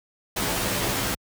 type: noise with comb filter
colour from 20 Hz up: pink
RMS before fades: -25 dBFS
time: 0.36-1.15 s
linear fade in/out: 10 ms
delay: 13 ms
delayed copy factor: -0.9
effects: high-pass 60 Hz 12 dB/octave